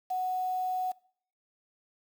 sine tone with quantisation, 740 Hz, F#5, in tune, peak -28 dBFS, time 0.1-0.92 s, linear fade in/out 10 ms, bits 8, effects noise-tail reverb RT60 0.6 s tail -23 dB re dry

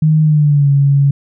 sine tone with pitch glide, 155.56 to 140.2 Hz, D#3 to C#3, 0 to +20 cents, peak -7 dBFS, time 0.02-1.11 s, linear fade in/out 5 ms, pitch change -180 cents, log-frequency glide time 0.22-0.7 s, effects none

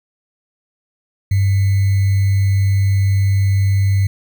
sine tone with sample-and-hold, 98 Hz, G2, in tune, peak -11 dBFS, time 1.31-4.07 s, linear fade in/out 5 ms, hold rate 2100 Hz, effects none

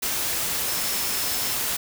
sine tone in noise, 5274 Hz, E8, in tune, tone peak -34 dBFS, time 0.67-1.55 s, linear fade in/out 10 ms, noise white, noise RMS -26 dBFS, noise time 0.02-1.77 s, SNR -11 dB, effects none

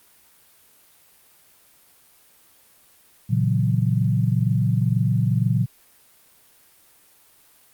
sine chord, F# dominant seventh, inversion first, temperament equal, 116.54 / 138.59 / 164.81 / 185 Hz, A#2 / C#3 / E3 / F#3, 0 / 0 / 0 / 0 cents, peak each -20 / -23 / -26 / -25 dBFS, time 3.29-5.66 s, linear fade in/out 20 ms, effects white hiss -55 dBFS RMS until 7.73 s + Opus 32 kbps

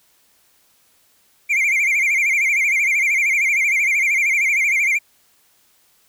triangle tone with vibrato, 2236 Hz, C#7, 14 cents sharp, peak -13 dBFS, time 1.49-4.99 s, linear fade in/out 20 ms, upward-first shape sine, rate 13 Hz, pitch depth 130 cents each way, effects white hiss -58 dBFS RMS until 6.08 s

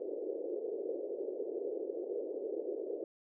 pink band-pass noise, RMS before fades -39 dBFS, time 0-3.04 s, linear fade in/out 2 ms, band 360 to 510 Hz, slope 48 dB/octave, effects none

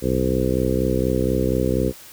harmonic tone with a mistuned harmonic, 64.2 Hz, C2, 32 cents flat, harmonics 1 / 2 / 3 / 4 / 5 / 6 / 7 / 8, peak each -26 / -26 / -26 / -26 / -26 / -26 / -26 / -26 dBFS, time 0.01-1.93 s, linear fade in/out 50 ms, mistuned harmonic 1, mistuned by +49 cents, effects white hiss -43 dBFS RMS until 2.12 s

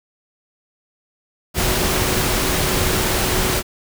sine tone in noise, 370 Hz, F#4, in tune, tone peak -27 dBFS, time 1.54-3.63 s, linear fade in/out 50 ms, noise pink, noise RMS -19 dBFS, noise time 1.54-3.63 s, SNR -11 dB, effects none

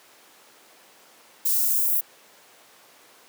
violet noise with high-pass filter sweep, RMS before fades -22 dBFS, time 1.45-2.01 s, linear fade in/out 10 ms, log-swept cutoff 3900 to 12000 Hz, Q 0.86, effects pink hiss -52 dBFS RMS until 3.28 s + high-pass 400 Hz 12 dB/octave

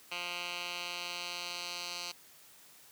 10% pulse tone with band-pass filter sweep, 175.5 Hz, F3, 9 cents sharp, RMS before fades -40 dBFS, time 0.11-2.12 s, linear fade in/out 10 ms, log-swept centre 2900 to 4500 Hz, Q 1.8, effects white hiss -58 dBFS RMS until 2.91 s + high-pass 80 Hz 12 dB/octave

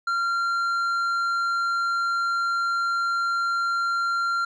sine tone with tanh clipping, 1380 Hz, F6, 21 cents flat, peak -23 dBFS, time 0.07-4.45 s, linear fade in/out 5 ms, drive 7 dB, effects none

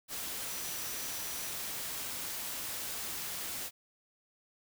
sine tone in noise, 5880 Hz, F#8, 12 cents flat, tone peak -47 dBFS, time 0.46-1.55 s, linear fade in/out 50 ms, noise white, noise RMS -39 dBFS, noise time 0.08-3.71 s, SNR -11 dB, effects none

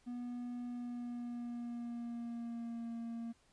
triangle tone with pitch glide, 243.4 to 231.5 Hz, B3 to A#3, -25 to -12 cents, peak -38 dBFS, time 0.06-3.33 s, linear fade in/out 20 ms, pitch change -87 cents, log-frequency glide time 0.66-2.94 s, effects pink hiss -71 dBFS RMS until 3.52 s + resampled to 22050 Hz

